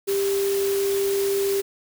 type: tone in noise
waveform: sine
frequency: 395.4 Hz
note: G4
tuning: 15 cents sharp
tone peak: -20 dBFS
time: 0.07-1.62 s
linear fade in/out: 20 ms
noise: white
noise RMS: -32 dBFS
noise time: 0.07-1.62 s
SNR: +9 dB
effects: none